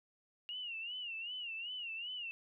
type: tone with vibrato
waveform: sine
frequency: 2824 Hz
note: F7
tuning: 19 cents sharp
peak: -40 dBFS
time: 0.49-2.31 s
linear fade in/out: 0 ms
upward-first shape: sine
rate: 2.6 Hz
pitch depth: 120 cents each way
effects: none